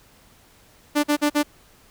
sawtooth tone bursts, 294.6 Hz, D4, 6 cents sharp, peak -13 dBFS, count 4, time 0.95-1.433 s, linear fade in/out 20 ms, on 87 ms, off 45 ms, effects pink hiss -54 dBFS RMS until 1.9 s

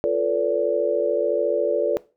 sine chord, B half-diminished seventh, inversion second, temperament equal with one note detuned, 349.2 / 440 / 493.9 / 575.2 Hz, F4 / A4 / B4 / D5, 0 / 0 / 0 / -36 cents, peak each -27 / -23 / -25 / -22 dBFS, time 0.04-1.97 s, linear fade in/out 0 ms, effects noise-tail reverb RT60 0.3 s tail -19 dB re dry

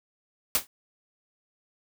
white noise with exponential decay, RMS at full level -19 dBFS, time 0.55-0.67 s, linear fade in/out 1 ms, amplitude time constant 24 ms, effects none

